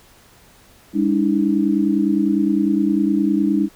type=tone cluster; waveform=sine; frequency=202.3 / 289.2 / 319 Hz; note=G#3 / D4 / D#4; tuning=-45 / -27 / +43 cents; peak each=-19 dBFS; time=0.93-3.69 s; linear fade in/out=50 ms; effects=pink hiss -50 dBFS RMS until 3.75 s